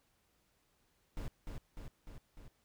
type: noise with echo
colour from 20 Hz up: brown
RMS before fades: -40 dBFS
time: 1.17-1.28 s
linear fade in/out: 0 ms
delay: 300 ms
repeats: 4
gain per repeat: -3 dB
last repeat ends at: 2.48 s
effects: pink hiss -75 dBFS RMS until 2.64 s